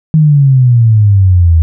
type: exponential sweep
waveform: sine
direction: down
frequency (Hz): 159.6 to 79.5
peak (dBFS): -3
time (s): 0.14-1.62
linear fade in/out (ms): 0
effects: none